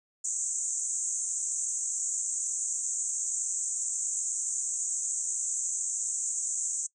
white band-pass noise, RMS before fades -32 dBFS, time 0.24-6.87 s, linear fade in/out 10 ms, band 6400 to 8200 Hz, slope 96 dB/octave, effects noise-tail reverb RT60 0.1 s tail -21 dB re dry

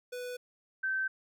square / sine tone pair in turn, 494.6 / 1547.3 Hz, B4 / G6, +3 / -23 cents, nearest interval octave + minor sixth, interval 1974 cents, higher second, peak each -38 / -29 dBFS, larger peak second, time 0.12-0.37 / 0.83-1.08 s, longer neither, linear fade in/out 10 ms, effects none

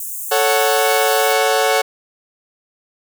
white high-pass noise, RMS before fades -27 dBFS, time 0-1.33 s, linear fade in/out 2 ms, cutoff 6900 Hz, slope 48 dB/octave
sawtooth chord, F# minor, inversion first, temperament equal, 440 / 554.4 / 740 Hz, A4 / C#5 / F#5, 0 / 0 / 0 cents, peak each -14 dBFS, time 0.31-1.82 s, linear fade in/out 10 ms
effects none

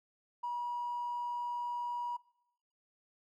triangle tone with tanh clipping, 964 Hz, B5, 42 cents flat, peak -33 dBFS, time 0.43-2.17 s, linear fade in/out 10 ms, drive 1 dB, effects noise-tail reverb RT60 0.8 s tail -21 dB re dry + MP3 96 kbps

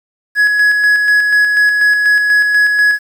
triangle tone with tremolo, 1680 Hz, G#6, 19 cents sharp, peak -5 dBFS, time 0.35-2.99 s, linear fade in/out 50 ms, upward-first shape square, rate 4.1 Hz, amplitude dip 35%, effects 7-bit

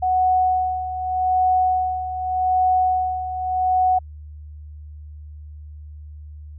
sine tone with tremolo, 740 Hz, F#5, in tune, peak -14 dBFS, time 0.02-3.99 s, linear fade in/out 10 ms, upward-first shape sine, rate 0.84 Hz, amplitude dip 70%, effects added 75 Hz sine -35 dBFS peak until 6.58 s

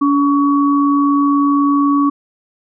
sine tone pair together, 284.4 / 1126 Hz, C#4 / C#6, +45 / +27 cents, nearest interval 2 octaves, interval 2382 cents, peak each -11 / -16 dBFS, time 0.01-2.1 s, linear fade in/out 10 ms, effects none

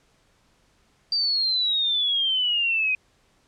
sine exponential sweep, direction down, 4699 to 2492 Hz, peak -20 dBFS, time 1.12-2.95 s, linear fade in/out 2 ms, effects pink hiss -63 dBFS RMS until 3.47 s + low-pass 8000 Hz 12 dB/octave

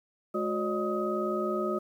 sine tone cluster, 212.7 / 363.6 / 548 / 607 / 1260 Hz, G#3 / F#4 / C#5 / D#5 / D#6, +42 / -30 / -20 / -43 / +21 cents, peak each -34 / -31 / -38 / -34 / -34 dBFS, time 0.34-1.79 s, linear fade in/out 10 ms, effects 10-bit

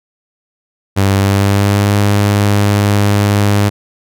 sawtooth tone with pitch glide, 98 to 102.1 Hz, G2 to G#2, 0 to -29 cents, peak -5 dBFS, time 0.96-3.7 s, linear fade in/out 20 ms, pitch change +71 cents, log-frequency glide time 1.14-1.94 s, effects none

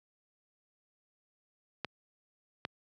clicks, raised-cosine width 0.3 ms, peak -18 dBFS, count 2, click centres 1.847 / 2.651 s, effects high-pass 100 Hz 12 dB/octave

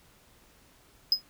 triangle tone with exponential decay, 5050 Hz, D#8, 25 cents sharp, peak -15 dBFS, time 1.12-1.22 s, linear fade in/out 2 ms, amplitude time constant 20 ms, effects pink hiss -60 dBFS RMS until 1.29 s

